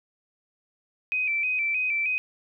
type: tone with vibrato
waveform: sine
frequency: 2420 Hz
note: D#7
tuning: 49 cents flat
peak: -23 dBFS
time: 1.12-2.18 s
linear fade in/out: 0 ms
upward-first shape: square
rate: 3.2 Hz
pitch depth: 63 cents each way
effects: none